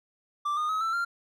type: tone with pitch steps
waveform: triangle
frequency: 1174.7 / 1224.6 / 1276.6 / 1330.8 / 1387.3 Hz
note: D6 / D#6 / D#6 / E6 / F6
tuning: 0 / -28 / +44 / +16 / -12 cents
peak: -24 dBFS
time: 0.45-1.05 s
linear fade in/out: 10 ms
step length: 120 ms
effects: none